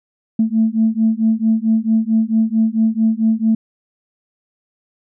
sine beating tone pair, 220 / 224.5 Hz, A3 / A3, 0 / +35 cents, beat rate 4.5 Hz, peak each -15 dBFS, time 0.39-3.55 s, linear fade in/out 5 ms, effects tanh soft clip ceiling -5 dBFS

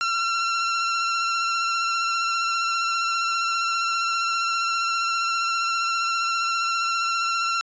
sawtooth tone with vibrato, 1360 Hz, F6, 46 cents flat, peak -18 dBFS, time 0.01-7.61 s, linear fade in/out 0 ms, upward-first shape sine, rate 15 Hz, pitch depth 20 cents each way, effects resampled to 16000 Hz

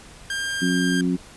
sawtooth tone, 1598 Hz, G6, 33 cents sharp, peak -21 dBFS, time 0.3-1.01 s, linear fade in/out 2 ms
harmonic tone, 90 Hz, F#2, 47 cents flat, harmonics 2 / 3 / 4, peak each -22 / -22 / -30 dBFS, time 0.61-1.17 s, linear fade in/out 20 ms
effects pink hiss -45 dBFS RMS until 1.36 s + resampled to 24000 Hz

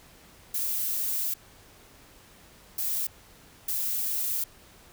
violet noise bursts at uneven times, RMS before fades -29 dBFS, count 3, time 0.54-1.34 / 2.78-3.07 / 3.68-4.44 s, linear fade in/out 5 ms, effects pink hiss -54 dBFS RMS until 4.92 s

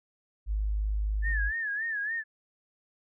sine tone, 51.91 Hz, G#1, in tune, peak -26 dBFS, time 0.46-1.52 s, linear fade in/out 50 ms
sine tone with vibrato, 1738 Hz, A6, 22 cents flat, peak -29 dBFS, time 1.22-2.24 s, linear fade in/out 50 ms, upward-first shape sine, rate 3.5 Hz, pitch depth 110 cents each way
effects none

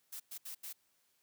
blue noise bursts at uneven times, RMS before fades -45 dBFS, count 4, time 0.12-0.2 / 0.31-0.38 / 0.45-0.55 / 0.63-0.73 s, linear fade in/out 10 ms, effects white hiss -75 dBFS RMS until 1.22 s + high-pass 60 Hz 12 dB/octave

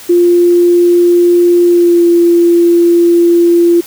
sine tone with pitch glide, 349.2 to 343.2 Hz, F4 to F4, 0 to -30 cents, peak -4 dBFS, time 0.09-3.81 s, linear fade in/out 10 ms, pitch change -30 cents, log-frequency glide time 1.65-2.05 s, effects white hiss -32 dBFS RMS until 3.86 s

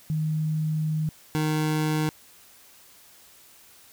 sine / 25% pulse tone pair in turn, 155.56 / 154.49 Hz, D#3 / D#3, 0 / -12 cents, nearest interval unison, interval 12 cents, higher first, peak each -23 / -19 dBFS, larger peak second, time 0.1-1.09 / 1.35-2.09 s, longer first, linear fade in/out 0 ms, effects white hiss -53 dBFS RMS until 3.92 s

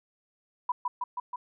sine tone with echo, 986 Hz, B5, 3 cents flat, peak -24 dBFS, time 0.69-0.72 s, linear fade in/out 5 ms, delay 160 ms, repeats 4, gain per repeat -2 dB, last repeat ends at 1.36 s, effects none

